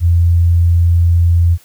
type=tone; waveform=sine; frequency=85.4 Hz; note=F2; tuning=38 cents flat; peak=-7 dBFS; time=0-1.58 s; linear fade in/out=50 ms; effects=white hiss -47 dBFS RMS until 1.64 s